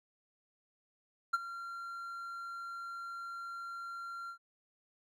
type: tone with ADSR envelope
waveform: triangle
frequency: 1377 Hz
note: F6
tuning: 25 cents flat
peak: -23 dBFS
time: 1.33-4.38 s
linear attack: 11 ms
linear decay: 29 ms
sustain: -16 dB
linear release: 88 ms
effects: none